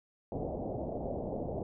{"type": "low-pass noise", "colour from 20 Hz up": "white", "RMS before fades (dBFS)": -37, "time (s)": [0.32, 1.63], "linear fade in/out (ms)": 2, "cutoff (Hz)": 710, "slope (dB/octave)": 48, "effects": []}